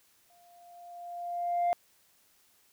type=tone with exponential growth; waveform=sine; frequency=698.5 Hz; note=F5; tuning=in tune; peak=-21 dBFS; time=0.3-1.73 s; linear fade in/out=0 ms; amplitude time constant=310 ms; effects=tanh soft clip ceiling -23 dBFS + white hiss -66 dBFS RMS until 2.72 s